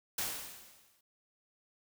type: noise with exponential decay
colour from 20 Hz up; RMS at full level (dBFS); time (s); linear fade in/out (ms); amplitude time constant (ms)
white; -33; 0.18-1.01; 5; 180
effects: none